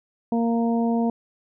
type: harmonic tone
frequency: 231.9 Hz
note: A#3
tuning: 9 cents flat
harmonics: 1 / 2 / 3 / 4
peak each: -20 / -28 / -29 / -34 dBFS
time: 0.32-1.1 s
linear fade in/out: 2 ms
effects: none